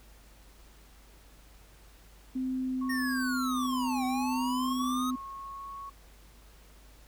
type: tone with pitch glide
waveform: sine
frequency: 258.9 to 254.6 Hz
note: C4 to C4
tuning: -18 to -47 cents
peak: -29 dBFS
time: 2.35-5.16 s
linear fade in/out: 10 ms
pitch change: -29 cents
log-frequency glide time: 2.54-3.66 s
type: tone with vibrato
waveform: sine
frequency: 1100 Hz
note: C#6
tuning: 14 cents flat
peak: -39 dBFS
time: 2.81-5.9 s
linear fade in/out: 10 ms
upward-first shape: sine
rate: 0.73 Hz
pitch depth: 14 cents each way
type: linear two-way sweep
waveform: square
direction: down then up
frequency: 1860 to 754 to 1274 Hz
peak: -33 dBFS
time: 2.89-5.11 s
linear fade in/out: 10 ms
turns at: 4.05 s
effects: added 50 Hz sine -54 dBFS peak until 7.07 s + pink hiss -59 dBFS RMS until 7.07 s